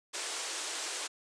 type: band-pass noise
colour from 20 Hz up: white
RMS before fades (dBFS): -38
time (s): 0.13-1.08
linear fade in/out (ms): 20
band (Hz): 320 to 8900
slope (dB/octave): 48
effects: none